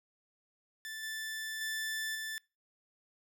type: tone with level steps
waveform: sawtooth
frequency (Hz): 1760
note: A6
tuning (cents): 0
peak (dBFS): -37 / -34 / -31 / -34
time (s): 0.85-2.38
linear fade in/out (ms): 0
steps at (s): 1.03 / 1.61 / 2.15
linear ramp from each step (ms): 2
effects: noise-tail reverb RT60 0.3 s tail -26 dB re dry